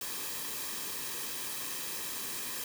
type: noise with comb filter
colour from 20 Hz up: white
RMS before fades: -38 dBFS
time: 0.01-2.64 s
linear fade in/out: 2 ms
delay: 1.4 ms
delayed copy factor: -0.55
effects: none